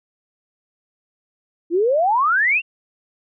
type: exponential sweep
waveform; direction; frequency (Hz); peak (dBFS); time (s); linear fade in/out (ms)
sine; up; 321.3 to 2822; -14; 1.7-2.62; 50
effects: none